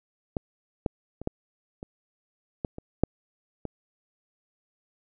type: clicks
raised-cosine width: 2 ms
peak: -14 / -11 / -24 / -13 / -24 / -15 / -24 / -6 / -19 dBFS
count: 9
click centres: 0.368 / 0.862 / 1.216 / 1.274 / 1.829 / 2.648 / 2.784 / 3.036 / 3.653 s
effects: none